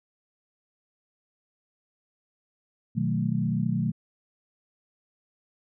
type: chord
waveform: sine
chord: B dominant seventh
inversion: none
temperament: equal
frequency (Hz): 123.47 / 155.56 / 185 / 220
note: B2 / D#3 / F#3 / A3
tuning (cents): 0 / 0 / 0 / 0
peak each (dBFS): -29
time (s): 2.95-3.92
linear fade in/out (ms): 20
effects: none